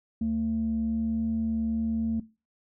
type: tone pair together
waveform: sine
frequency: 74.92 / 224.7 Hz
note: D2 / A3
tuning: +35 / +37 cents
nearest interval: octave + perfect fifth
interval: 1902 cents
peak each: -35 / -24 dBFS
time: 0.21-2.2 s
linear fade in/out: 5 ms
effects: noise-tail reverb RT60 0.3 s tail -19 dB re dry + tanh soft clip ceiling -20 dBFS